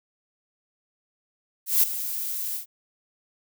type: noise with ADSR envelope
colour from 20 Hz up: violet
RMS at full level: -17 dBFS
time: 1.66-2.66 s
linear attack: 170 ms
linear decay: 12 ms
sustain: -13 dB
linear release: 110 ms
effects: none